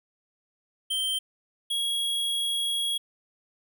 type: tone pair in turn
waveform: square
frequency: 3136 / 3312 Hz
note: G7 / G#7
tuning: 0 / -5 cents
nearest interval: minor second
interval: 95 cents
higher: second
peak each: -26 dBFS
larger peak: neither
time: 0.9-1.19 / 1.7-2.98 s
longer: second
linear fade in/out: 10 ms
effects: none